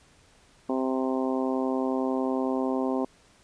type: harmonic tone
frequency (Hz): 130.81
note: C3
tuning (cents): 0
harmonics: 2 / 3 / 4 / 5 / 6 / 7 / 8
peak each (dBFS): -27 / -31 / -33 / -35 / -37 / -38 / -39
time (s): 0.69-3.05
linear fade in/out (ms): 5
effects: pink hiss -59 dBFS RMS until 3.43 s + resampled to 22050 Hz